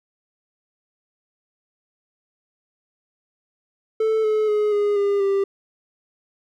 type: tone with pitch steps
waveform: triangle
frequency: 440 / 430.4 / 421.1 / 412 / 403 / 394.3 Hz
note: A4 / A4 / G#4 / G#4 / G4 / G4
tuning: 0 / -38 / +24 / -14 / +48 / +10 cents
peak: -15 dBFS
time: 4-5.44 s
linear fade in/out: 5 ms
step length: 240 ms
effects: none